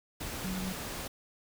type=tone in noise; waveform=sine; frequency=187.2 Hz; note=F#3; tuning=20 cents sharp; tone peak=-34 dBFS; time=0.44-0.73 s; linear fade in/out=10 ms; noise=pink; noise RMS=-39 dBFS; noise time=0.2-1.08 s; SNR=+2 dB; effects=none